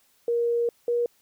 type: tone pair in turn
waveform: sine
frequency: 471.5 / 477.3 Hz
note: A#4 / A#4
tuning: +20 / +41 cents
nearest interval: unison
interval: 21 cents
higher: second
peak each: -21 dBFS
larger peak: neither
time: 0.28-0.69 / 0.88-1.06 s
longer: first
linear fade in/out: 2 ms
effects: white hiss -64 dBFS RMS until 1.21 s